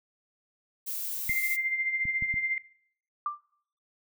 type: noise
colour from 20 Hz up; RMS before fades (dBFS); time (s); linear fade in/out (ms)
violet; -34; 0.86-1.57; 20
type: tone with tremolo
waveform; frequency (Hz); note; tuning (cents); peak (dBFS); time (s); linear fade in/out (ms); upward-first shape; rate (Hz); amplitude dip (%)
sine; 2093; C7; 0; -24; 1.29-2.58; 2; sine; 14; 50
type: clicks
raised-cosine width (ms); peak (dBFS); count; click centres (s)
5; -27; 4; 1.295 / 2.054 / 2.224 / 2.341
type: tone with exponential decay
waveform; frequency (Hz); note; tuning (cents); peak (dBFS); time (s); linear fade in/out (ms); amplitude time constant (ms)
sine; 1182; D6; +11; -24; 3.26-3.44; 2; 38
effects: noise-tail reverb RT60 0.6 s tail -20 dB re dry